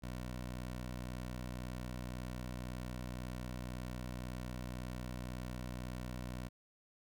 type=tone; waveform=15% pulse; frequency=61.9 Hz; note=B1; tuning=5 cents sharp; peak=-35 dBFS; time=0.02-6.49 s; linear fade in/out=20 ms; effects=none